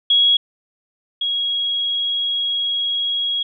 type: tone pair in turn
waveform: sine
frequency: 3322 / 3307 Hz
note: G#7 / G#7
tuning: 0 / -8 cents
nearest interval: unison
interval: 8 cents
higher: first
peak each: -11 / -18 dBFS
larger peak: first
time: 0.1-0.37 / 1.21-3.43 s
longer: second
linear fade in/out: 5 ms
effects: none